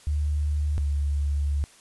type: tone pair in turn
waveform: sine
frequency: 74.1 / 71.95 Hz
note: D2 / D2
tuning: +16 / -35 cents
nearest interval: minor second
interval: 51 cents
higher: first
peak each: -22 dBFS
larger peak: neither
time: 0.07-0.78 / 0.78-1.64 s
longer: second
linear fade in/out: 0 ms
effects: white hiss -53 dBFS RMS until 1.8 s + resampled to 24000 Hz